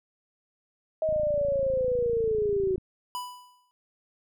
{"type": "linear sweep", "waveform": "sine", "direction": "down", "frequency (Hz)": [636, 370], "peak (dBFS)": -23, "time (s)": [1.02, 2.76], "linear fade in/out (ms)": 2}
{"type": "click train", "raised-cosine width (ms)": 5, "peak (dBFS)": -28, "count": 48, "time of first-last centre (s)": [1.09, 2.781], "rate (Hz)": 27.8}
{"type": "tone with exponential decay", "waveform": "square", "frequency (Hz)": 990, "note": "B5", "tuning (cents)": 4, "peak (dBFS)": -30, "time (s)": [3.15, 3.71], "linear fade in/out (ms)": 0, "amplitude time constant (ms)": 120}
{"effects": []}